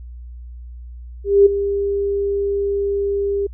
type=tone with ADSR envelope; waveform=sine; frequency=400.3 Hz; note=G4; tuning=36 cents sharp; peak=-5 dBFS; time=1.24-3.47 s; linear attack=220 ms; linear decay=11 ms; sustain=-12 dB; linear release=8 ms; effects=added 60 Hz sine -32 dBFS peak until 3.53 s